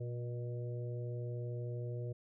harmonic tone with a mistuned harmonic, 120.4 Hz, B2, 44 cents flat, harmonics 1 / 3 / 4 / 5, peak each -38 / -48 / -48 / -52 dBFS, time 0-2.13 s, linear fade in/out 10 ms, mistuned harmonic 5, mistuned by +19 cents, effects none

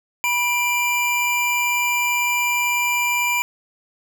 square tone pair together, 975.3 / 2367 Hz, B5 / D7, -22 / +13 cents, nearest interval octave + minor third, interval 1535 cents, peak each -24 / -20 dBFS, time 0.24-3.42 s, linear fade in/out 0 ms, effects none

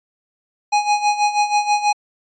square tone with tremolo, 830.6 Hz, G#5, in tune, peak -13 dBFS, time 0.72-1.93 s, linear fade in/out 10 ms, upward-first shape sine, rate 6.2 Hz, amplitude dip 75%, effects resampled to 16000 Hz

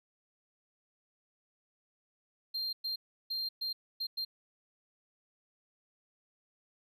triangle tone bursts at uneven times, 4186 Hz, C8, in tune, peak -32 dBFS, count 6, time 2.54-2.73 / 2.84-2.96 / 3.3-3.49 / 3.61-3.73 / 4-4.07 / 4.17-4.25 s, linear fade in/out 10 ms, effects none

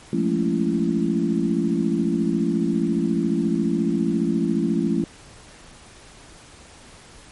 sine tone cluster, 173.6 / 210.5 / 224.9 / 278.5 / 336.2 Hz, F3 / G#3 / A3 / C#4 / E4, -10 / +24 / +38 / +8 / +34 cents, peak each -25 dBFS, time 0.13-5.04 s, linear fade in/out 2 ms, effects pink hiss -46 dBFS RMS until 7.31 s + MP3 48 kbps

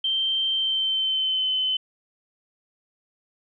sine tone with pitch glide, 3134 to 3047 Hz, G7 to G7, -1 to -50 cents, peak -21 dBFS, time 0.04-1.77 s, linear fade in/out 5 ms, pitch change -49 cents, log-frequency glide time 0.51-1.5 s, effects none

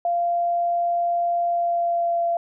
sine tone with pitch glide, 692 to 684.1 Hz, F5 to F5, -16 to -36 cents, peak -19 dBFS, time 0.05-2.37 s, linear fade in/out 2 ms, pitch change -20 cents, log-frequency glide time 1.46-2.24 s, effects none

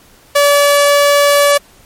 sawtooth tone, 574 Hz, D5, 40 cents flat, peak -3 dBFS, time 0.35-1.58 s, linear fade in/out 10 ms, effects pink hiss -45 dBFS RMS until 1.85 s + MP3 64 kbps

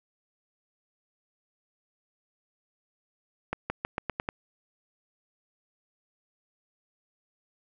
accelerating click train, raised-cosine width 0.5 ms, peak -14 dBFS, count 7, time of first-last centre 3.53-4.289 s, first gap 170 ms, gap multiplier 0.88, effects none

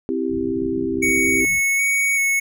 sine chord, C major, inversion none, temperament equal, 261.6 / 329.6 / 392 Hz, C4 / E4 / G4, 0 / 0 / 0 cents, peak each -24 dBFS, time 0.09-1.45 s, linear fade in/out 0 ms
white low-pass noise, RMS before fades -36 dBFS, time 0.28-1.61 s, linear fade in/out 50 ms, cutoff 210 Hz, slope 48 dB/octave
square tone with vibrato, 2219 Hz, C#7, 1 cent sharp, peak -17 dBFS, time 1.02-2.4 s, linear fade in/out 10 ms, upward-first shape square, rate 1.3 Hz, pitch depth 13 cents each way
effects none

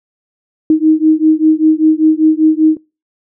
sine beating tone pair, 311.2 / 316.3 Hz, D#4 / D#4, 0 / +29 cents, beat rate 5.1 Hz, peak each -10 dBFS, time 0.7-2.77 s, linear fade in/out 2 ms, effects noise-tail reverb RT60 0.3 s tail -25 dB re dry

